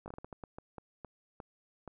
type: slowing click train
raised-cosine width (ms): 1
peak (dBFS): -30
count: 13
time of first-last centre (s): 0.06-1.877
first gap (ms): 19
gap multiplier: 1.34
effects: none